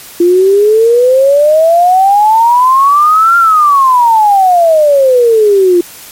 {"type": "exponential two-way sweep", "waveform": "sine", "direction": "up then down", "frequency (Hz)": [342.7, 1396.9, 342.7], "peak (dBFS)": -3, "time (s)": [0.2, 5.81], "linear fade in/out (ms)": 5, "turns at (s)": 3.37, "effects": ["white hiss -31 dBFS RMS until 6.11 s", "MP3 64 kbps"]}